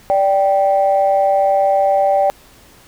sine tone pair together, 585.1 / 781 Hz, D5 / G5, -7 / -7 cents, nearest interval perfect fourth, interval 500 cents, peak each -13 dBFS, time 0.1-2.3 s, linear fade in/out 0 ms, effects tanh soft clip ceiling -4 dBFS + pink hiss -46 dBFS RMS until 2.87 s

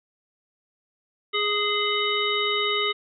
harmonic tone with a mistuned harmonic, 415.3 Hz, G#4, in tune, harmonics 1 / 3 / 5 / 7 / 9, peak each -28 / -28 / -28 / -28 / -28 dBFS, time 1.33-2.93 s, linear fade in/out 20 ms, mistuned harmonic 7, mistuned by +50 cents, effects none

